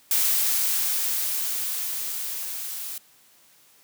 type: noise with level ramp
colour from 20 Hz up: blue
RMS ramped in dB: -21 to -34 dBFS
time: 0.11-2.98 s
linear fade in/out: 2 ms
effects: white hiss -57 dBFS RMS until 3.83 s + high-pass 100 Hz 12 dB/octave